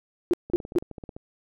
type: tone bursts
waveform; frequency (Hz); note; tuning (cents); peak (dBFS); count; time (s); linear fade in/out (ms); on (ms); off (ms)
sine; 349.2; F4; 0; -17; 3; 0.31-0.785; 0; 25; 200
type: clicks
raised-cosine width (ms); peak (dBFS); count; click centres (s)
2; -25; 12; 0.5 / 0.551 / 0.602 / 0.651 / 0.721 / 0.753 / 0.825 / 0.913 / 0.982 / 1.038 / 1.092 / 1.165
effects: none